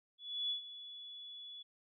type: tone with ADSR envelope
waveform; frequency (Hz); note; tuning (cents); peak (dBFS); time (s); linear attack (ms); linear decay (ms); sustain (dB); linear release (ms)
sine; 3417; G#7; +49; -33; 0.18-1.63; 320; 110; -14; 13
effects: none